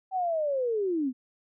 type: linear sweep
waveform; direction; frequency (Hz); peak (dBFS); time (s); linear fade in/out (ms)
sine; down; 772 to 241.4; -25; 0.11-1.13; 50
effects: none